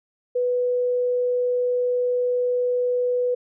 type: tone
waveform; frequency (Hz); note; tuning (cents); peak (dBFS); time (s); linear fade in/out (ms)
sine; 493.9; B4; 0; -19; 0.35-3.35; 10
effects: none